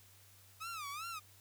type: tone with vibrato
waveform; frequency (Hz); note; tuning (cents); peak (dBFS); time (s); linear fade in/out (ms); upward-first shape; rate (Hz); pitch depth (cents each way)
sawtooth; 1244.5; D#6; 0; -38; 0.6-1.2; 20; sine; 2.6; 180
effects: added 97 Hz sine -64 dBFS peak until 1.4 s + white hiss -63 dBFS RMS until 1.4 s